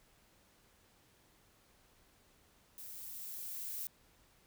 violet noise with level ramp, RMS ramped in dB -49 to -41 dBFS, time 2.78-3.87 s, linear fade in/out 0 ms, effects pink hiss -68 dBFS RMS until 4.46 s

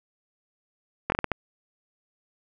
slowing click train, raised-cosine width 0.5 ms, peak -9 dBFS, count 6, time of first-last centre 1.1-1.317 s, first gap 21 ms, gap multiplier 1.37, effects none

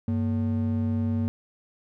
triangle ring-modulated tone, 164.81 Hz, E3, in tune, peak -18 dBFS, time 0.08-1.28 s, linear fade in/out 0 ms, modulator 67.7 Hz, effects none

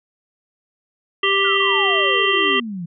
harmonic tone, 393.1 Hz, G4, 5 cents sharp, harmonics 1 / 3 / 5 / 7 / 8, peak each -21 / -21 / -21 / -21 / -21 dBFS, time 1.23-2.6 s, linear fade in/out 5 ms
sine exponential sweep, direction down, 1480 to 163.2 Hz, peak -25 dBFS, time 1.44-2.86 s, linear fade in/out 10 ms
effects none

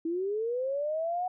sine linear sweep, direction up, 320 to 740 Hz, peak -28 dBFS, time 0.05-1.28 s, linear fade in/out 5 ms, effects none

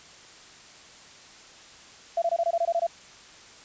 sine tone bursts, 677 Hz, E5, 46 cents sharp, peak -21 dBFS, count 10, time 2.17-2.868 s, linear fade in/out 5 ms, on 50 ms, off 22 ms, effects white hiss -49 dBFS RMS until 3.64 s + resampled to 16000 Hz

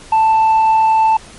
sine tone with tanh clipping, 883 Hz, A5, 6 cents sharp, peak -9 dBFS, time 0.12-1.17 s, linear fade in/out 5 ms, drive 2 dB, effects pink hiss -38 dBFS RMS until 1.38 s + MP3 48 kbps

